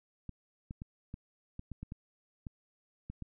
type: clicks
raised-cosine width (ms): 5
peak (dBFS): -29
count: 11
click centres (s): 0.293 / 0.709 / 0.819 / 1.141 / 1.594 / 1.717 / 1.83 / 1.921 / 2.468 / 3.1 / 3.223
effects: none